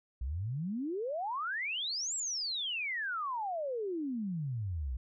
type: exponential two-way sweep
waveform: sine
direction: up then down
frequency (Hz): 58 to 7810 to 58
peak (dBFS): -33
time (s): 0.21-4.97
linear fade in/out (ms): 5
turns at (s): 2.15
effects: none